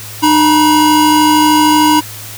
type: tone pair together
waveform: square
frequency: 303.9 / 964.8 Hz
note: D#4 / B5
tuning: -41 / -41 cents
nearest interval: octave + minor sixth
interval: 2000 cents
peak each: -10 dBFS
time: 0.22-2.01 s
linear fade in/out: 20 ms
effects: added 106 Hz sine -32 dBFS peak until 2.37 s + white hiss -29 dBFS RMS until 2.37 s